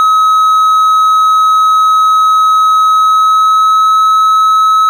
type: tone with pitch glide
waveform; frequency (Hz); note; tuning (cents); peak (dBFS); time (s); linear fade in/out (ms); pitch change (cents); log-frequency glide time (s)
triangle; 1278 to 1287.6; D#6 to E6; +46 to -41; -3; 0-4.89; 0; +13; 2.89-4
effects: none